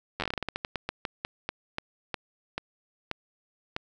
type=slowing click train; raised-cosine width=0.3 ms; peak=-14 dBFS; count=23; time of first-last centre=0.2-3.764 s; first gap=10 ms; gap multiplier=1.22; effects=none